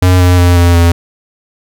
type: tone with pitch steps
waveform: square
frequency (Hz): 91.2 / 89.69 / 88.2 / 86.73 / 85.29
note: F#2 / F2 / F2 / F2 / F2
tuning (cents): -24 / +47 / +18 / -11 / -40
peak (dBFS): -5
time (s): 0.02-0.92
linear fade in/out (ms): 5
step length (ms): 180
effects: none